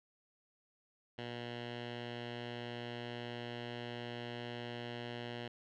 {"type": "tone with low-pass filter", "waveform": "10% pulse", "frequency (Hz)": 119.9, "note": "A#2", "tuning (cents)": 49, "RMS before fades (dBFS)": -44, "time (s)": [1.18, 5.48], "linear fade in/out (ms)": 5, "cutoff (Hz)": 3200, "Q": 2.5, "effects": []}